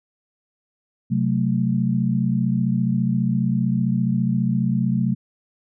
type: chord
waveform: sine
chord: F# diminished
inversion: second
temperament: equal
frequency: 130.81 / 185 / 220 Hz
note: C3 / F#3 / A3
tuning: 0 / 0 / 0 cents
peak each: -22 dBFS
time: 1.1-5.15 s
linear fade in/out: 20 ms
effects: none